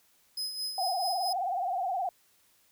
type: tone with tremolo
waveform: 40% pulse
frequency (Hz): 5060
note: D#8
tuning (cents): +28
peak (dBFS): -30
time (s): 0.37-1.33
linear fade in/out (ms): 5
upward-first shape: sine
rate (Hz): 4.6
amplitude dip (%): 55
type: tone with vibrato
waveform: sine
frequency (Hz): 740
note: F#5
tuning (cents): 0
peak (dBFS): -28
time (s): 0.78-2.09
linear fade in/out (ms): 2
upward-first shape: triangle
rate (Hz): 19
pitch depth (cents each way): 140
effects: white hiss -66 dBFS RMS until 2.71 s